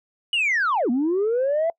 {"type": "linear two-way sweep", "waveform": "sine", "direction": "down then up", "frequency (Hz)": [2960, 228.2, 678], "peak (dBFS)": -17, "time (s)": [0.33, 1.7], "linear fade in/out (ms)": 2, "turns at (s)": 0.9, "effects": ["noise-tail reverb RT60 0.1 s tail -25 dB re dry", "tanh soft clip ceiling -16 dBFS"]}